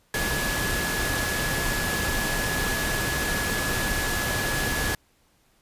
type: tone in noise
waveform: sine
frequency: 1694 Hz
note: G#6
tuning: 34 cents sharp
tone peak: -29 dBFS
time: 0.14-4.95 s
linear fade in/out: 2 ms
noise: pink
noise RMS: -27 dBFS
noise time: 0.14-4.95 s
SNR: -5 dB
effects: pink hiss -64 dBFS RMS until 5.61 s + resampled to 32000 Hz